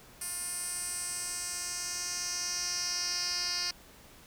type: tone with band-pass filter sweep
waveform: 10% pulse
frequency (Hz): 354.5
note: F4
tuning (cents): +26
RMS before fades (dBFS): -35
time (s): 0.21-3.71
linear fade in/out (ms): 5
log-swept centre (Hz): 9800 to 4700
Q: 3.5
effects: pink hiss -55 dBFS RMS until 4.26 s